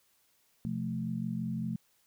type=chord; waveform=sine; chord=F major; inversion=second; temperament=equal with one note detuned; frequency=127.53 / 174.61 / 220 Hz; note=C3 / F3 / A3; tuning=-44 / 0 / 0 cents; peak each=-38 / -36 / -35 dBFS; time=0.65-1.76 s; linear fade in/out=0 ms; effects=white hiss -70 dBFS RMS until 2.06 s